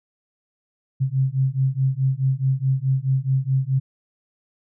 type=beating tone pair; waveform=sine; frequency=130.81 / 135.51 Hz; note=C3 / C#3; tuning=0 / -39 cents; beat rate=4.7 Hz; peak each=-21 dBFS; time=1-3.8 s; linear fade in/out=20 ms; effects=none